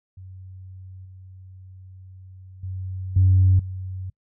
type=tone with level steps; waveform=sine; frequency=93.5 Hz; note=F#2; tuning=19 cents sharp; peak=-38 / -41 / -28 / -12 / -29 dBFS; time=0.17-4.1 s; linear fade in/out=5 ms; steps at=1.05 / 2.63 / 3.16 / 3.59 s; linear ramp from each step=5 ms; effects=noise-tail reverb RT60 0.1 s tail -25 dB re dry + tanh soft clip ceiling -8 dBFS